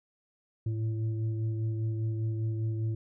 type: tone with frequency modulation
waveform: sine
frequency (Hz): 110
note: A2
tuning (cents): 0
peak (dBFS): -28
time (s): 0.66-2.95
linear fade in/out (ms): 5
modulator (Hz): 225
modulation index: 0.45
effects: none